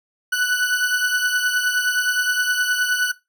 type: beating tone pair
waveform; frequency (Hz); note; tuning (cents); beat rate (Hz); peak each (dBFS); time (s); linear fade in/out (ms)
40% pulse; 1483 / 1492.6; F#6 / F#6; +4 / +15; 9.6; -18 / -23; 0.32-3.12; 10
effects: noise-tail reverb RT60 0.2 s tail -18 dB re dry